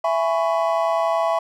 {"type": "chord", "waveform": "triangle", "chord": "C# minor seventh", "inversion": "first", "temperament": "just", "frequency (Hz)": [665.2, 831.5, 997.9, 1108.7], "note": ["E5", "G#5", "B5", "C#6"], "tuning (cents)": [16, 2, 18, 0], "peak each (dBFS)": [-18, -24, -24, -24], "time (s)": [0.04, 1.39], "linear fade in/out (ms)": 5, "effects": []}